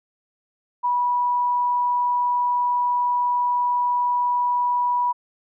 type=tone; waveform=sine; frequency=977 Hz; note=B5; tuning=19 cents flat; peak=-18 dBFS; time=0.83-5.13 s; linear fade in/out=20 ms; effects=none